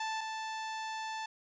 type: tone pair in turn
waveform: sawtooth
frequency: 880 / 880 Hz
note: A5 / A5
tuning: 0 / 0 cents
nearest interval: unison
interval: 0 cents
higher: neither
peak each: -30 / -33 dBFS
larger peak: first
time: 0-0.21 / 0.21-1.26 s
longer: second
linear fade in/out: 5 ms
effects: resampled to 16000 Hz + 10-bit